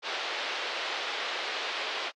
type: band-pass noise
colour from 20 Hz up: white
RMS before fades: -34 dBFS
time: 0.02-2.12 s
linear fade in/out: 50 ms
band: 410 to 4000 Hz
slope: 24 dB/octave
effects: low-pass 7000 Hz 12 dB/octave + AAC 64 kbps